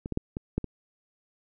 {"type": "clicks", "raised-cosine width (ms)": 3, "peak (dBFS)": [-21, -18, -13, -19, -13, -20], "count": 6, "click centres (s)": [0.059, 0.123, 0.174, 0.369, 0.58, 0.643], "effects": []}